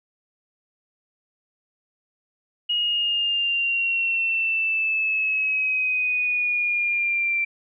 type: exponential sweep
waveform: sine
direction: down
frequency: 2887 to 2349 Hz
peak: -20 dBFS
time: 2.69-7.45 s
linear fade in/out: 10 ms
effects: none